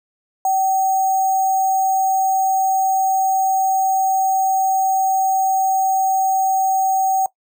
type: tone with sample-and-hold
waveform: sine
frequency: 764 Hz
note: G5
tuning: 45 cents flat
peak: -14 dBFS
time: 0.45-7.26 s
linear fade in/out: 2 ms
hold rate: 7350 Hz
effects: noise-tail reverb RT60 0.1 s tail -19 dB re dry